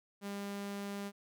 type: tone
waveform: sawtooth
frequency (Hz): 200.8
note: G3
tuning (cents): +42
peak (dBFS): -35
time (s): 0.21-1.12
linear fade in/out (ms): 50
effects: none